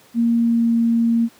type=tone with pitch glide; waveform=sine; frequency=233.1 to 231.4 Hz; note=A#3 to A#3; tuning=0 to -13 cents; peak=-13 dBFS; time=0.14-1.29 s; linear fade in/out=50 ms; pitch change=-13 cents; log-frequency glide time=0.36-0.75 s; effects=pink hiss -50 dBFS RMS until 1.39 s + high-pass 150 Hz 12 dB/octave